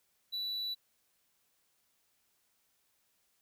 triangle tone, 3951 Hz, B7, in tune, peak -33 dBFS, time 0.32-0.75 s, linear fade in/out 20 ms, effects white hiss -75 dBFS RMS until 3.41 s

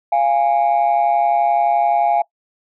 sine tone pair together, 693 / 824.6 Hz, F5 / G#5, -14 / -13 cents, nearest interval minor third, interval 301 cents, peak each -14 dBFS, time 0.12-2.22 s, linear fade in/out 5 ms, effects noise-tail reverb RT60 0.1 s tail -21 dB re dry + tanh soft clip ceiling -9 dBFS

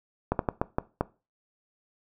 slowing click train, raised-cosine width 1 ms, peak -10 dBFS, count 6, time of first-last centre 0.32-1.01 s, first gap 72 ms, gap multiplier 1.33, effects noise-tail reverb RT60 0.3 s tail -19 dB re dry

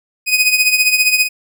sawtooth tone with tremolo, 2500 Hz, D#7, 8 cents sharp, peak -4 dBFS, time 0.26-1.29 s, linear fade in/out 50 ms, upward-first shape triangle, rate 15 Hz, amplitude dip 75%, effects none

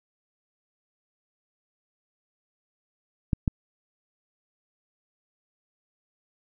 clicks, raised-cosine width 5 ms, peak -10 dBFS, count 2, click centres 3.332 / 3.478 s, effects none

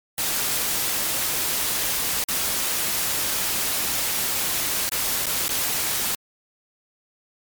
white noise with dropouts, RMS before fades -24 dBFS, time 0.18-6.15 s, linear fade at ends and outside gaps 1 ms, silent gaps 2.24-2.286 / 4.892-4.919 / 5.258-5.266 / 5.481-5.491 s, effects MP3 96 kbps

